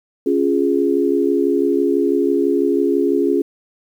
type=chord; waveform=sine; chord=Db major; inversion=none; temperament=equal; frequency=277.2 / 349.2 / 415.3 Hz; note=Db4 / F4 / Ab4; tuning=0 / 0 / 0 cents; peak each=-18 dBFS; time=0.26-3.42 s; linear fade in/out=5 ms; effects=8-bit